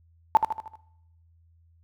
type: tone with echo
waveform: sine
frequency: 880 Hz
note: A5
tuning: in tune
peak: -12 dBFS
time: 0.35-0.37 s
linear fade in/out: 0 ms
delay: 77 ms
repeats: 5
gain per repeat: -6 dB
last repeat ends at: 0.755 s
effects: noise-tail reverb RT60 0.8 s tail -21 dB re dry + added 83 Hz sine -57 dBFS peak until 1.83 s